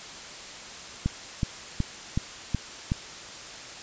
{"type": "click train", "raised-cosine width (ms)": 5, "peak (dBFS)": -12, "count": 6, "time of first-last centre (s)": [1.06, 2.919], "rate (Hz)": 2.69, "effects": ["white hiss -41 dBFS RMS until 3.82 s", "resampled to 16000 Hz"]}